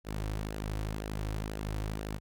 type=tone with flanger; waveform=sawtooth; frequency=52.5 Hz; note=G#1; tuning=19 cents sharp; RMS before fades=-36 dBFS; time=0.04-2.2 s; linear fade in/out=50 ms; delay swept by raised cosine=0.85 to 4.95 ms; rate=2 Hz; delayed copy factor=-0.5; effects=none